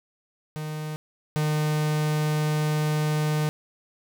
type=tone pair in turn; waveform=45% pulse; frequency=153.8 / 152.39 Hz; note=D#3 / D#3; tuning=-20 / -36 cents; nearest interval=unison; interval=16 cents; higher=first; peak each=-30 / -22 dBFS; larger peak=second; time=0.56-0.96 / 1.36-3.49 s; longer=second; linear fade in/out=0 ms; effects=none